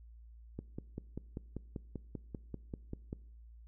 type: click train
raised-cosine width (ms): 3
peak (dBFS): -27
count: 14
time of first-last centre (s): 0.59-3.129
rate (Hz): 5.12
effects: noise-tail reverb RT60 0.7 s tail -22 dB re dry + added 57 Hz sine -52 dBFS peak until 3.67 s